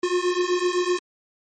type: beating tone pair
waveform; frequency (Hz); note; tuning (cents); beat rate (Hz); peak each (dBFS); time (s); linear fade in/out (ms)
square; 354.4 / 362.3; F4 / F#4; +25 / -36; 7.9; -24; 0.03-0.99; 5
effects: MP3 32 kbps